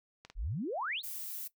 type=clicks; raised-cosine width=0.2 ms; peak=-31 dBFS; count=2; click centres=0.25 / 0.3 s
type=exponential sweep; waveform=sine; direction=up; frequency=33.69 to 4603 Hz; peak=-33 dBFS; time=0.35-1.03 s; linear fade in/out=50 ms
type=noise; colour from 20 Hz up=violet; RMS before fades=-41 dBFS; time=1.03-1.48 s; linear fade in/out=10 ms
effects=noise-tail reverb RT60 0.1 s tail -18 dB re dry